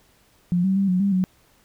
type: tone with pitch steps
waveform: sine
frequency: 176.4 / 191.2 / 196.3 / 182.3 / 199 / 185.3 Hz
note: F3 / G3 / G3 / F#3 / G3 / F#3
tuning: +18 / -43 / +3 / -25 / +26 / +3 cents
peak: -17 dBFS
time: 0.52-1.24 s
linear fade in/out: 0 ms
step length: 120 ms
effects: pink hiss -59 dBFS RMS until 1.64 s